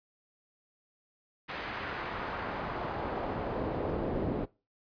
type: noise with band-pass filter sweep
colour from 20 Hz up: brown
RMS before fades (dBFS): -35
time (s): 1.48-4.46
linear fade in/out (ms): 20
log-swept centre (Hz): 2000 to 370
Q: 1
effects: noise-tail reverb RT60 0.3 s tail -21 dB re dry + resampled to 11025 Hz